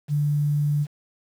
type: tone with quantisation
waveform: sine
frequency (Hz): 146.83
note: D3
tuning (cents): 0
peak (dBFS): -19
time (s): 0.08-0.87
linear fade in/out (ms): 50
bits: 8
effects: none